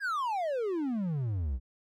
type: exponential sweep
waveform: triangle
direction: down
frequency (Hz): 1686 to 58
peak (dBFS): -27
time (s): 0-1.6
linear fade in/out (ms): 50
effects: none